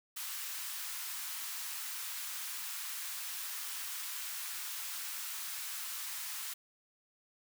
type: high-pass noise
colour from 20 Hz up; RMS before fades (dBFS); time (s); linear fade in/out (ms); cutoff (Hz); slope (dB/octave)
white; -41; 0.16-6.54; 10; 980; 24
effects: none